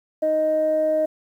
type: tone pair together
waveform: sine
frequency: 311.3 / 623 Hz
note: D#4 / D#5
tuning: +1 / +2 cents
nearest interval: octave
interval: 1201 cents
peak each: -27 / -17 dBFS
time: 0.22-1.06 s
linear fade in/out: 10 ms
effects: tanh soft clip ceiling -12 dBFS + 9-bit